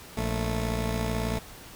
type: tone pair together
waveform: 15% pulse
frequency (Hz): 58.27 / 220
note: A#1 / A3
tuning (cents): 0 / 0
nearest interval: octave + major seventh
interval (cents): 2300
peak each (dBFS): -22 / -25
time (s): 0.17-1.39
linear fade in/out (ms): 5
effects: pink hiss -46 dBFS RMS until 1.75 s